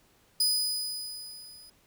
sawtooth tone with level ramp, 4978 Hz, D#8, in tune, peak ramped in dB -19 to -47 dBFS, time 0.4-1.7 s, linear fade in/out 5 ms, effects pink hiss -64 dBFS RMS until 1.86 s

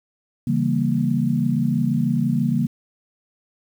sine chord, C# diminished seventh, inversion none, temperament equal, 138.59 / 164.81 / 196 / 233.1 Hz, C#3 / E3 / G3 / Bb3, 0 / 0 / 0 / 0 cents, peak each -23 / -24 / -25 / -21 dBFS, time 0.47-2.67 s, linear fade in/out 5 ms, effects 8-bit

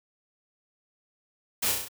white noise with echo, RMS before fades -27 dBFS, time 1.62-1.72 s, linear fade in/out 10 ms, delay 33 ms, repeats 5, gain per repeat -3 dB, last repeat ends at 1.885 s, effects none

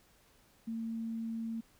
sine tone, 226.6 Hz, A#3, 49 cents flat, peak -35 dBFS, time 0.67-1.61 s, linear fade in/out 10 ms, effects pink hiss -66 dBFS RMS until 1.79 s

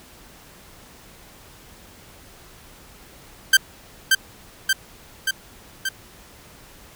sawtooth tone with echo, 1563 Hz, G6, 6 cents flat, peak -6 dBFS, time 3.53-3.57 s, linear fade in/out 5 ms, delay 580 ms, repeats 4, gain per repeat -3 dB, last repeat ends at 5.89 s, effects pink hiss -47 dBFS RMS until 6.95 s

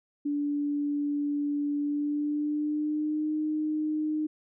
sine tone with pitch glide, 290 to 306.9 Hz, D4 to D#4, -22 to -24 cents, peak -26 dBFS, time 0.25-4.27 s, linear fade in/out 10 ms, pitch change +98 cents, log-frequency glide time 1.79-3.33 s, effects none

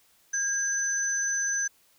sine tone pair together, 1614 / 6071 Hz, G#6 / F#8, -50 / +44 cents, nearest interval octave + major seventh, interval 2294 cents, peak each -29 / -27 dBFS, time 0.33-1.68 s, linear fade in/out 10 ms, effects white hiss -63 dBFS RMS until 1.98 s

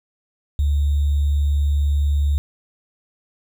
sine tone with sample-and-hold, 72.2 Hz, D2, 29 cents flat, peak -15 dBFS, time 0.59-2.38 s, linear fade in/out 0 ms, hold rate 3675 Hz, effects none

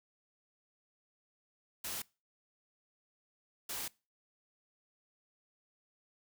white noise bursts at uneven times, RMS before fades -40 dBFS, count 2, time 1.84-2.02 / 3.69-3.88 s, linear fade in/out 5 ms, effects noise-tail reverb RT60 0.3 s tail -23 dB re dry

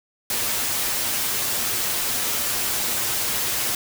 white noise with comb filter, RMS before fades -24 dBFS, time 0.3-3.75 s, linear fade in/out 2 ms, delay 8.5 ms, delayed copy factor +0.5, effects none

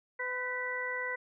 harmonic tone with a mistuned harmonic, 503 Hz, B4, 32 cents sharp, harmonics 1 / 2 / 3 / 4, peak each -40 / -41 / -40 / -35 dBFS, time 0.19-1.16 s, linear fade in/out 10 ms, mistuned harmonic 4, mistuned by -40 cents, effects none

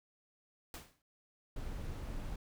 pink noise with exponential decay, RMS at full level -44 dBFS, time 0.74-1.02 s, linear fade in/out 1 ms, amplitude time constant 59 ms
brown noise, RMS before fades -41 dBFS, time 1.56-2.36 s, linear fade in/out 5 ms
effects none

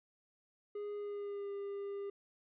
triangle tone with pitch glide, 412.7 to 400.7 Hz, G#4 to G4, -11 to +38 cents, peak -37 dBFS, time 0.75-2.1 s, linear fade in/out 5 ms, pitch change -51 cents, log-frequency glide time 0.96-1.51 s, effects resampled to 8000 Hz

